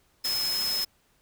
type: tone in noise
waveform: sine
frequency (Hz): 5170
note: E8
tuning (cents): -34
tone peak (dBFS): -26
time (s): 0.24-0.85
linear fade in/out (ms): 10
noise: white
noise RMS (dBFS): -34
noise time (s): 0.24-0.85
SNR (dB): +5
effects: pink hiss -66 dBFS RMS until 1.21 s